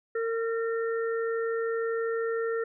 harmonic tone, 456.4 Hz, A#4, 37 cents flat, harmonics 1 / 3 / 4, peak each -27 / -37 / -39 dBFS, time 0.15-2.64 s, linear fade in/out 5 ms, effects none

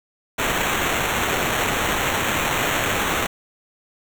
blue noise with sample-and-hold, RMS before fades -22 dBFS, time 0.38-3.27 s, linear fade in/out 10 ms, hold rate 4900 Hz, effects none

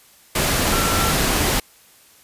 sine tone in noise, 1353 Hz, E6, 45 cents sharp, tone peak -24 dBFS, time 0.72-1.12 s, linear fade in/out 5 ms, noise pink, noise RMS -19 dBFS, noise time 0.35-1.6 s, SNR -8 dB, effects white hiss -51 dBFS RMS until 2.23 s + resampled to 32000 Hz

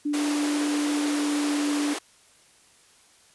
sine tone with pitch glide, 293.7 to 291.8 Hz, D4 to D4, 0 to -11 cents, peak -23 dBFS, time 0.05-1.94 s, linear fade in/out 10 ms, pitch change -11 cents, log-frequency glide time 0.92-1.64 s
pink high-pass noise, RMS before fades -32 dBFS, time 0.13-1.99 s, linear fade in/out 10 ms, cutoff 300 Hz, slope 48 dB/octave
effects white hiss -57 dBFS RMS until 3.34 s + resampled to 24000 Hz

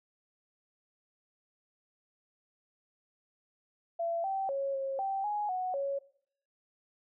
sine tone with pitch steps, 675 / 775 / 550 / 541 / 779 / 833 / 738 / 555 Hz, E5 / G5 / C#5 / C#5 / G5 / G#5 / F#5 / C#5, +41 / -20 / -14 / -42 / -11 / +5 / -5 / +2 cents, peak -30 dBFS, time 3.99-5.99 s, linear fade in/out 10 ms, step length 250 ms, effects noise-tail reverb RT60 0.6 s tail -19 dB re dry

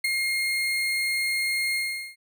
35% pulse tone with ADSR envelope, 2134 Hz, C7, 34 cents sharp, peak -18 dBFS, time 0.04-2.16 s, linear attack 7 ms, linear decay 12 ms, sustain -4 dB, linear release 410 ms, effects none

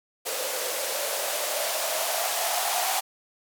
violet noise with band-pass filter sweep, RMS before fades -28 dBFS, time 0.25-3.01 s, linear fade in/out 20 ms, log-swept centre 490 to 760 Hz, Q 6.3, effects none

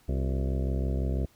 harmonic tone with a mistuned harmonic, 66 Hz, C2, 16 cents sharp, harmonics 1 / 2 / 3 / 4 / 5 / 6 / 7 / 8 / 9 / 10, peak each -27 / -33 / -37 / -39 / -41 / -43 / -44 / -45 / -46 / -47 dBFS, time 0.08-1.26 s, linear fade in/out 10 ms, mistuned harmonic 5, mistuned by +120 cents, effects pink hiss -62 dBFS RMS until 1.35 s

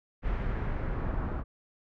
brown noise with low-pass filter sweep, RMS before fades -31 dBFS, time 0.22-1.44 s, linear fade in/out 50 ms, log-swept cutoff 2100 to 1300 Hz, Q 1.5, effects none

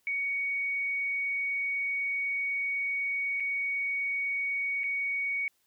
sine tone with dropouts, 2238 Hz, C#7, 16 cents sharp, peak -28 dBFS, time 0.07-5.48 s, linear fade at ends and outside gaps 1 ms, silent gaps 3.4-3.404 / 4.835-4.84 s, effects white hiss -72 dBFS RMS until 5.66 s

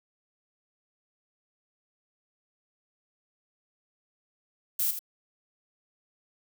violet noise with echo, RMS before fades -27 dBFS, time 4.79-4.91 s, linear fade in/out 5 ms, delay 82 ms, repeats 1, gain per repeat -9 dB, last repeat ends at 4.992 s, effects none

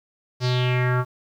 square tone with low-pass filter sweep, 125.3 Hz, B2, 25 cents sharp, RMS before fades -21 dBFS, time 0.4-1.05 s, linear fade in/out 50 ms, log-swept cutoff 5200 to 1200 Hz, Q 4, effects 9-bit

